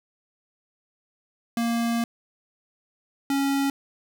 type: tone pair in turn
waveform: square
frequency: 233.1 / 276.6 Hz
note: A#3 / C#4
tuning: 0 / -4 cents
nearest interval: minor third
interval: 296 cents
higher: second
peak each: -23 / -22 dBFS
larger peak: second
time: 1.57-2.04 / 3.3-3.7 s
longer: first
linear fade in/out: 2 ms
effects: none